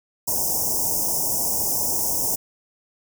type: band-stop noise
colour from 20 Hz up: white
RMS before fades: -23 dBFS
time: 0.27-2.36 s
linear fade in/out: 10 ms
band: 990 to 5200 Hz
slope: 96 dB/octave
effects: none